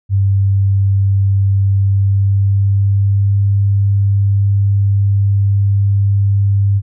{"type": "tone with pitch glide", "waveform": "sine", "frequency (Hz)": [98.2, 99.8], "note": ["G2", "G2"], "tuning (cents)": [4, 32], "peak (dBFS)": -9, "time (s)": [0.09, 6.82], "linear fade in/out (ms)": 50, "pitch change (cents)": 28, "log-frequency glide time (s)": [1.72, 3.4], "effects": []}